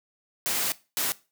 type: noise bursts at uneven times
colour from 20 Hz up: white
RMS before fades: -27 dBFS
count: 2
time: 0.46-0.72 / 0.97-1.12 s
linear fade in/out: 0 ms
effects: noise-tail reverb RT60 0.3 s tail -19 dB re dry + high-pass 150 Hz 12 dB/octave